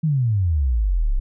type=exponential sweep; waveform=sine; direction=down; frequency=164.81 to 30.51 Hz; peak=-16 dBFS; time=0.03-1.2 s; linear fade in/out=10 ms; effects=none